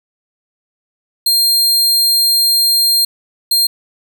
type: tone bursts at uneven times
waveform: sawtooth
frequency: 4200 Hz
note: C8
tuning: 6 cents sharp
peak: -7 dBFS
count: 2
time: 1.26-3.05 / 3.51-3.67 s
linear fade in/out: 5 ms
effects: none